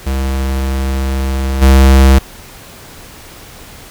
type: tone with level steps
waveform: square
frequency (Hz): 66.7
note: C2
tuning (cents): +34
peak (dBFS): -14 / -4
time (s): 0.06-2.19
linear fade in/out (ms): 10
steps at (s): 1.61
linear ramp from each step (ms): 20
effects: pink hiss -35 dBFS RMS until 3.9 s